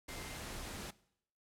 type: tone in noise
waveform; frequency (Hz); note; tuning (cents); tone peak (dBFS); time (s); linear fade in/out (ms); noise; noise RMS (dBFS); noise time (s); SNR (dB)
sine; 2093; C7; 0; -53; 0.08-0.38; 10; pink; -45; 0.08-0.91; -11
effects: noise-tail reverb RT60 0.7 s tail -20 dB re dry + low-pass 12000 Hz 12 dB/octave